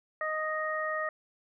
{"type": "harmonic tone", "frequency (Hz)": 622.3, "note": "D#5", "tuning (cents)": 0, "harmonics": [1, 2, 3], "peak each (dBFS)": [-34, -34, -34], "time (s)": [0.21, 1.09], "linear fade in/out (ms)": 2, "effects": []}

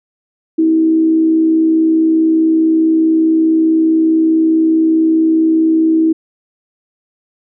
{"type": "tone with frequency modulation", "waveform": "sine", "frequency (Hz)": 321.6, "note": "E4", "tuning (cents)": -43, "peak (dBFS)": -8, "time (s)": [0.58, 6.13], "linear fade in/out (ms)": 10, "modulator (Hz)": 64.7, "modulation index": 0.26, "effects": []}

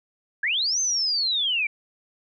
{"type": "linear two-way sweep", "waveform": "sine", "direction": "up then down", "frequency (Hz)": [1589, 6300, 2274], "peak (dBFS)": -21, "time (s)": [0.43, 1.67], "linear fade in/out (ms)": 5, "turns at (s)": 0.8, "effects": []}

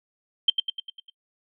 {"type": "tone with echo", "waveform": "sine", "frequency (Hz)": 3136, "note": "G7", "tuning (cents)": 0, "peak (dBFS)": -12, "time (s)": [0.48, 0.5], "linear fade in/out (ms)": 5, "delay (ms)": 100, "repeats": 6, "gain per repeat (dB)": -5, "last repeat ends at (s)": 1.1, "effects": ["noise-tail reverb RT60 0.1 s tail -21 dB re dry"]}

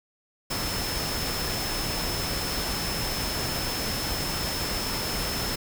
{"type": "tone in noise", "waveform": "sine", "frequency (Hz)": 5260, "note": "E8", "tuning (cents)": -5, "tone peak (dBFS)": -33, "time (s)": [0.5, 5.56], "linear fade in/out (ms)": 10, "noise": "pink", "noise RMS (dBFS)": -30, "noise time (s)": [0.5, 5.56], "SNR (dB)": -6, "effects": []}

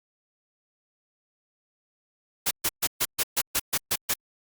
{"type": "noise bursts", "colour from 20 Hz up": "white", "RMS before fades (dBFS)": -24, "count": 10, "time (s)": [2.46, 4.14], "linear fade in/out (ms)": 10, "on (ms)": 51, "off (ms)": 130, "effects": ["Opus 48 kbps"]}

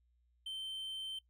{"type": "tone", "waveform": "triangle", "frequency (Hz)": 3104, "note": "G7", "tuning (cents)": -18, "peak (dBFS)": -38, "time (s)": [0.46, 1.19], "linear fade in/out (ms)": 5, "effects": ["noise-tail reverb RT60 0.1 s tail -20 dB re dry", "added 60 Hz sine -70 dBFS peak until 1.29 s"]}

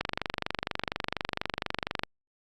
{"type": "click train", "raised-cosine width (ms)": 0.3, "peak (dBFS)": -12, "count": 50, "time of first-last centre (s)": [0.01, 2.035], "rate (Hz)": 24.2, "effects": ["Opus 48 kbps"]}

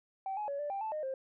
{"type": "tone with pitch steps", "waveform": "sine", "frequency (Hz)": [772, 842, 563, 586, 789, 876, 613, 530], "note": ["G5", "G#5", "C#5", "D5", "G5", "A5", "D#5", "C5"], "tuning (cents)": [-27, 24, 27, -4, 11, -8, -26, 22], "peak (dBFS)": -33, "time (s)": [0.26, 1.14], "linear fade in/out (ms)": 2, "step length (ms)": 110, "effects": ["tanh soft clip ceiling -30 dBFS"]}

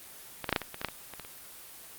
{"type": "clicks", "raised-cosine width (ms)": 0.3, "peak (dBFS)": [-17, -12, -8, -8, -19, -22, -19, -12, -21, -25, -22, -29], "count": 12, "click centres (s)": [0.443, 0.492, 0.527, 0.562, 0.617, 0.744, 0.815, 0.847, 0.886, 1.137, 1.197, 1.249], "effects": ["white hiss -48 dBFS RMS until 1.98 s", "Opus 24 kbps"]}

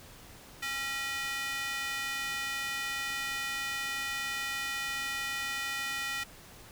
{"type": "tone with high-pass filter", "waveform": "square", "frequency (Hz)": 273.2, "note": "C#4", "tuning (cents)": -25, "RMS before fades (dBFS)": -35, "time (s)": [0.62, 6.24], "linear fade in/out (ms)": 10, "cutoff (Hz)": 1900, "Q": 2, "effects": ["pink hiss -52 dBFS RMS until 6.71 s"]}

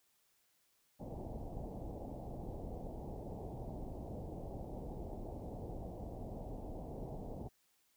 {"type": "low-pass noise", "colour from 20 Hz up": "pink", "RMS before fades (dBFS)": -45, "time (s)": [0.99, 7.49], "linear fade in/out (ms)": 20, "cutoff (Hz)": 810, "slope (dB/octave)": 48, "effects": ["white hiss -75 dBFS RMS until 7.96 s"]}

